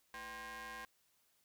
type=ring-modulated tone; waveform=sawtooth; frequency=277.2 Hz; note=C#4; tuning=in tune; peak=-39 dBFS; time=0.14-0.85 s; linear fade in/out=2 ms; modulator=1330 Hz; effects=white hiss -75 dBFS RMS until 1.44 s